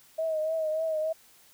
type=tone with vibrato; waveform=sine; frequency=633 Hz; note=D#5; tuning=30 cents sharp; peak=-26 dBFS; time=0.18-1.13 s; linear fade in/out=10 ms; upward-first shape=triangle; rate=3.4 Hz; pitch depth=52 cents each way; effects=white hiss -58 dBFS RMS until 1.53 s